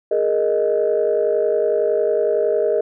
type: chord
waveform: sine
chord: Ab suspended second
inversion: none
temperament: equal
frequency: 415.3 / 466.2 / 622.3 Hz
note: Ab4 / Bb4 / Eb5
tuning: 0 / 0 / 0 cents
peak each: -19 dBFS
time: 0.11-2.81 s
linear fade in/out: 5 ms
effects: tanh soft clip ceiling -8 dBFS